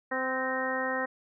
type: harmonic tone with a mistuned harmonic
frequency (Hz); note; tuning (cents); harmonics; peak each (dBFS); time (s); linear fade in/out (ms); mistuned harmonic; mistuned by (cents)
259.3; C4; -15; 1 / 2 / 3 / 4 / 5 / 6 / 7; -37 / -33 / -37 / -37 / -39 / -38 / -33; 0.11-1.06; 10; 7; +37
effects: none